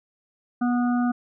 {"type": "harmonic tone with a mistuned harmonic", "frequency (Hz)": 243.7, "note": "B3", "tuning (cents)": -23, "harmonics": [1, 3, 5, 6], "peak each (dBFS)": [-20, -30, -34, -36], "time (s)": [0.61, 1.12], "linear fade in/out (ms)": 10, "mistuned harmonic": 5, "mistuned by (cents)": 17, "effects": []}